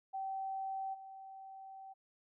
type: tone with level steps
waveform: sine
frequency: 772 Hz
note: G5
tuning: 27 cents flat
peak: -37 / -48 dBFS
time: 0.13-1.94 s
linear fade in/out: 20 ms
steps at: 0.93 s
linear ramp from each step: 20 ms
effects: none